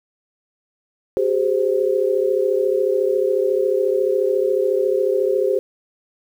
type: tone cluster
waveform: sine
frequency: 380.3 / 414.4 / 522 Hz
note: F#4 / G#4 / C5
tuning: +48 / -4 / -4 cents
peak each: -20 dBFS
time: 1.17-5.59 s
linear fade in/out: 0 ms
effects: 8-bit